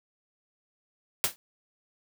white noise with exponential decay, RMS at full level -21 dBFS, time 1.24-1.36 s, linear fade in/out 0 ms, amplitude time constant 25 ms, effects none

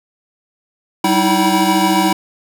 square tone cluster, 192.2 / 313.1 / 326.8 / 765 / 973 Hz, G3 / D#4 / E4 / G5 / B5, -34 / +11 / -15 / -42 / -26 cents, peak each -19 dBFS, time 1.04-2.13 s, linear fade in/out 5 ms, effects none

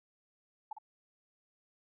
sine tone with echo, 859 Hz, A5, 42 cents flat, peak -36 dBFS, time 0.71-0.73 s, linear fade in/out 5 ms, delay 55 ms, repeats 1, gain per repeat -8 dB, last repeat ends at 0.785 s, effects none

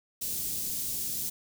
white band-stop noise, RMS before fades -33 dBFS, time 0.21-1.3 s, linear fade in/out 10 ms, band 280 to 5500 Hz, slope 12 dB/octave, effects none

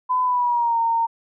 sine tone with pitch glide, 1008 to 919 Hz, B5 to A#5, +35 to -25 cents, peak -17 dBFS, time 0.09-1.07 s, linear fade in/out 20 ms, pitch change -160 cents, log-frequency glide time 0.23-0.79 s, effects none

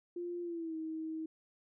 sine tone with pitch glide, 349.2 to 318.4 Hz, F4 to D#4, 0 to +40 cents, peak -37 dBFS, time 0.16-1.26 s, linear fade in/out 5 ms, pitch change -160 cents, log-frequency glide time 0.42-0.76 s, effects none

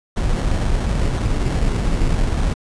brown noise with sample-and-hold, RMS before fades -18 dBFS, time 0.16-2.54 s, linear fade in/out 10 ms, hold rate 2450 Hz, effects resampled to 22050 Hz

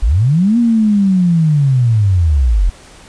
sine linear two-way sweep, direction up then down, 39.74 to 240.2 to 39.74 Hz, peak -8 dBFS, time 0.02-2.7 s, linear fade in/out 10 ms, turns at 0.58 s, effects pink hiss -40 dBFS RMS until 3.08 s + resampled to 22050 Hz

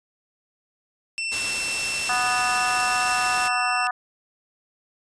sawtooth tone, 2687 Hz, E7, 33 cents sharp, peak -22 dBFS, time 1.18-3.87 s, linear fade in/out 0 ms
white noise, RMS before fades -29 dBFS, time 1.31-3.49 s, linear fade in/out 20 ms
harmonic tone, 246.9 Hz, B3, in tune, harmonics 3 / 4 / 5 / 6 / 7, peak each -26 / -31 / -26 / -30 / -31 dBFS, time 2.09-3.91 s, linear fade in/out 5 ms
effects resampled to 22050 Hz

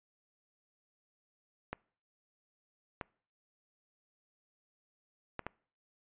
clicks, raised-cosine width 0.5 ms, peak -22 dBFS, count 4, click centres 1.73 / 3.012 / 5.393 / 5.466 s, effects noise-tail reverb RT60 0.5 s tail -25 dB re dry + resampled to 8000 Hz

